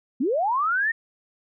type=linear sweep; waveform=sine; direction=up; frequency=220 to 1864.7 Hz; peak=-20 dBFS; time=0.2-0.92 s; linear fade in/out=10 ms; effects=none